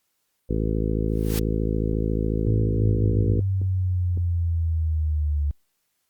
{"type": "harmonic tone", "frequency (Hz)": 54.1, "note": "A1", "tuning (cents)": -29, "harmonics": [1, 2, 3, 4, 5, 6, 7, 8, 9], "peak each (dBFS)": [-25, -28, -30, -31, -32, -33, -33, -34, -35], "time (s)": [0.49, 3.41], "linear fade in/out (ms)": 10}
{"type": "noise with exponential growth", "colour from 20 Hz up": "white", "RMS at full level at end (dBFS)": -28, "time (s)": [1.08, 1.39], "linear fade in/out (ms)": 1, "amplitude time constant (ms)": 67}
{"type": "click train", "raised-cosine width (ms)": 3, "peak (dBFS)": -22, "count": 5, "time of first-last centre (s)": [1.94, 4.175], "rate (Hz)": 1.79}
{"type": "linear sweep", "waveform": "sine", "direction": "down", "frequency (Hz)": [108.8, 71.8], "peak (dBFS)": -20, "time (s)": [2.47, 5.51], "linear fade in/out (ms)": 0}
{"effects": ["white hiss -73 dBFS RMS until 6.09 s", "Opus 48 kbps"]}